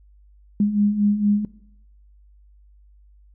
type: beating tone pair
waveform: sine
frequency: 202.9 / 207.2 Hz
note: G#3 / G#3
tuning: -40 / -4 cents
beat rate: 4.3 Hz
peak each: -24 / -17 dBFS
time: 0.6-1.45 s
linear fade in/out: 2 ms
effects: noise-tail reverb RT60 0.8 s tail -20 dB re dry + added 50 Hz sine -49 dBFS peak until 3.34 s